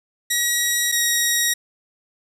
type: tone pair in turn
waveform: 10% pulse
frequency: 1913 / 1894.3 Hz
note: A#6 / A#6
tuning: +44 / +27 cents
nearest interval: unison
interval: 17 cents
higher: first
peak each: -9 / -8 dBFS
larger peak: second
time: 0.3-0.92 / 0.92-1.54 s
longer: neither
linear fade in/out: 10 ms
effects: resampled to 32000 Hz + 8-bit